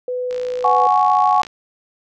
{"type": "tone", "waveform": "sine", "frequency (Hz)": 499.3, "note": "B4", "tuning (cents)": 19, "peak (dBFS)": -20, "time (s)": [0.08, 0.87], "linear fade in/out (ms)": 2}
{"type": "click train", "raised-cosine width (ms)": 0.2, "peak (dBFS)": -19, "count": 67, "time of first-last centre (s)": [0.31, 1.468], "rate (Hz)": 57}
{"type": "chord", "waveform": "sine", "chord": "F# suspended second", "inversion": "none", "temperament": "just", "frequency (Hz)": [740, 832.5, 1110], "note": ["F#5", "G#5", "C#6"], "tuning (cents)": [0, 4, 2], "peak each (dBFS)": -16, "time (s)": [0.64, 1.42], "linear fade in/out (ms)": 5}
{"effects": []}